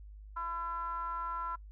triangle ring-modulated tone, 170 Hz, F3, 46 cents flat, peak -30 dBFS, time 0.36-1.56 s, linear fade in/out 10 ms, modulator 1180 Hz, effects noise-tail reverb RT60 0.1 s tail -23 dB re dry + added 51 Hz sine -47 dBFS peak until 1.71 s

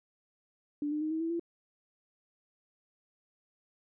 sine tone with pitch steps, 293 / 301.6 / 310.4 / 319.5 / 328.9 / 338.5 Hz, D4 / D4 / D#4 / D#4 / E4 / E4, -4 / +46 / -4 / +46 / -4 / +46 cents, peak -30 dBFS, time 0.82-1.396 s, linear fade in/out 2 ms, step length 96 ms, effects none

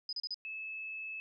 sine tone bursts, 4997 Hz, D#8, 7 cents sharp, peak -35 dBFS, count 4, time 0.09-0.344 s, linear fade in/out 2 ms, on 38 ms, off 34 ms
sine tone, 2604 Hz, E7, 22 cents flat, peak -39 dBFS, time 0.45-1.2 s, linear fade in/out 0 ms
effects none

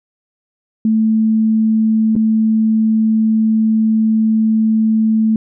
sine tone with dropouts, 220 Hz, A3, in tune, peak -10 dBFS, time 0.85-5.36 s, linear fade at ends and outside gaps 2 ms, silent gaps 2.154-2.162 s, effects none

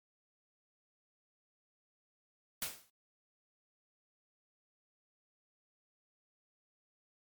white noise with exponential decay, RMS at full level -34 dBFS, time 2.62-2.9 s, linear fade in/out 2 ms, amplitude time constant 59 ms, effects MP3 96 kbps

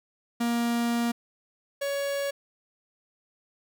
45% pulse tone pair in turn, 235.7 / 560.6 Hz, A#3 / C#5, +19 / +19 cents, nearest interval octave + minor third, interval 1500 cents, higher second, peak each -24 / -27 dBFS, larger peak first, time 0.4-1.12 / 1.81-2.31 s, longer first, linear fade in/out 10 ms, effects none

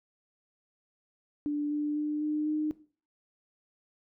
sine tone with pitch steps, 293.7 / 296.6 / 299.5 / 302.5 / 305.5 Hz, D4 / D4 / D4 / D#4 / D#4, 0 / +17 / +34 / -49 / -32 cents, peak -27 dBFS, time 1.46-2.71 s, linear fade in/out 0 ms, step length 250 ms, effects noise-tail reverb RT60 0.4 s tail -17 dB re dry

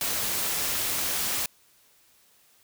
white noise, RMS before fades -28 dBFS, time 0.01-1.46 s, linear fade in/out 2 ms, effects white hiss -61 dBFS RMS until 2.63 s

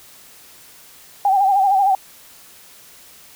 sine tone with vibrato, 784 Hz, G5, in tune, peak -12 dBFS, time 1.25-1.95 s, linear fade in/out 2 ms, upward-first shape sine, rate 13 Hz, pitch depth 71 cents each way, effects white hiss -45 dBFS RMS until 3.35 s

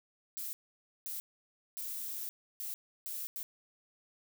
violet noise bursts at uneven times, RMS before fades -40 dBFS, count 6, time 0.37-0.53 / 1.06-1.2 / 1.77-2.29 / 2.6-2.74 / 3.06-3.27 / 3.36-3.43 s, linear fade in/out 0 ms, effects none

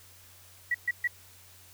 sine tone bursts, 1937 Hz, B6, 34 cents flat, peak -24 dBFS, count 3, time 0.71-1.075 s, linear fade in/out 5 ms, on 35 ms, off 130 ms, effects added 91 Hz sine -59 dBFS peak until 1.73 s + white hiss -55 dBFS RMS until 1.73 s

